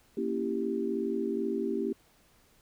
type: chord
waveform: sine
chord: A# diminished seventh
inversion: none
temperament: equal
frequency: 233.1 / 277.2 / 329.6 / 392 Hz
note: A#3 / C#4 / E4 / G4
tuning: 0 / 0 / 0 / 0 cents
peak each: -34 / -36 / -35 / -32 dBFS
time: 0.17-1.93 s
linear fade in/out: 5 ms
effects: pink hiss -64 dBFS RMS until 2.61 s